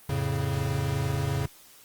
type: chord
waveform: square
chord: F augmented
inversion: none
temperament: equal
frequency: 87.31 / 110 / 138.59 Hz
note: F2 / A2 / C#3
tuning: 0 / 0 / 0 cents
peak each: -33 / -32 / -29 dBFS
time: 0.09-1.46 s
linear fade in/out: 5 ms
effects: white hiss -53 dBFS RMS until 1.84 s + Opus 32 kbps